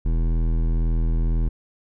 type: tone with hard clipping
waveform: sine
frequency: 41 Hz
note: E1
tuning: 9 cents flat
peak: -20 dBFS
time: 0.05-1.49 s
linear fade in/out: 10 ms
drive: 14 dB
effects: none